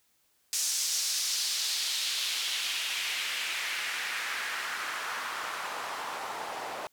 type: noise with band-pass filter sweep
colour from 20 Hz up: white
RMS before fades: -33 dBFS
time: 0.53-6.87 s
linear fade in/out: 0 ms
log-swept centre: 6400 to 720 Hz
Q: 1.7
effects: white hiss -70 dBFS RMS until 6.92 s